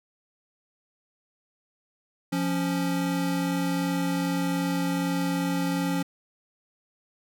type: tone pair together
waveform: square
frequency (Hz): 174.61 / 277.2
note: F3 / C#4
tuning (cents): 0 / 0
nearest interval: minor sixth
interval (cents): 800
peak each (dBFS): -28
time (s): 2.32-6.03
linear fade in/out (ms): 10
effects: none